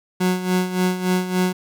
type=tone with tremolo; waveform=30% pulse; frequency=183.1 Hz; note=F#3; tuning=18 cents flat; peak=-13 dBFS; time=0.2-1.53 s; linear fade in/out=10 ms; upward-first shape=sine; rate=3.5 Hz; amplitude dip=70%; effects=none